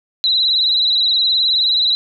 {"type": "tone with vibrato", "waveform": "sine", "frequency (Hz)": 3951, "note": "B7", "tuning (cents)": 0, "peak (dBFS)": -12, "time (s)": [0.24, 1.95], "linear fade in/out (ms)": 0, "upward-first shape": "sine", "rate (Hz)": 19, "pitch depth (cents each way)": 61, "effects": []}